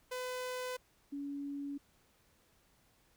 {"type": "tone pair in turn", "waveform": ["sawtooth", "sine"], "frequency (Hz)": [504, 282.9], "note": ["B4", "C#4"], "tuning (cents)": [35, 35], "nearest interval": "minor seventh", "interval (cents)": 1000, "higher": "first", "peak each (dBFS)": [-34, -38], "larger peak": "first", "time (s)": [[0.11, 0.77], [1.12, 1.78]], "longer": "neither", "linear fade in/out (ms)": 10, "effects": ["pink hiss -70 dBFS RMS until 3.16 s"]}